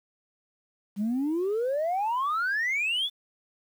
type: exponential sweep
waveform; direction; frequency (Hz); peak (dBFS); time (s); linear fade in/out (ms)
sine; up; 195.3 to 3549; -23; 0.96-3.1; 50
effects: tanh soft clip ceiling -22 dBFS + 9-bit